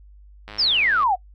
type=click train; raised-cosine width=0.3 ms; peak=-21 dBFS; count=59; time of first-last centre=0.48-1.032 s; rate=105 Hz
type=exponential sweep; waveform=sine; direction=down; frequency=5560 to 698.5 Hz; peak=-16 dBFS; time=0.58-1.16 s; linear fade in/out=20 ms
effects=noise-tail reverb RT60 0.1 s tail -22 dB re dry + added 50 Hz sine -44 dBFS peak until 1.34 s